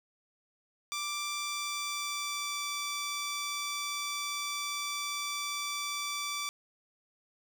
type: tone with pitch glide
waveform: 10% pulse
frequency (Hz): 1174.7 to 1162.5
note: D6 to D6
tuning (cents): 0 to -18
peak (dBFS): -25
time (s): 0.92-6.49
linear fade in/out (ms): 0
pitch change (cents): -18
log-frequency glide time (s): 1.32-2.66
effects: none